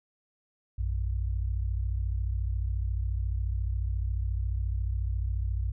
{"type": "tone pair together", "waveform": "sine", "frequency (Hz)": [58.28, 92.5], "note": ["A#1", "F#2"], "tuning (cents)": [0, 0], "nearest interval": "minor sixth", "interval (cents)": 800, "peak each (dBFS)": [-28, -32], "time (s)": [0.78, 5.72], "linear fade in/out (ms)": 10, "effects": []}